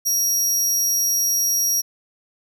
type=tone; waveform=sawtooth; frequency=5670 Hz; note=F8; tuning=25 cents sharp; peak=-15 dBFS; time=0.05-1.82 s; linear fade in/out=20 ms; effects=none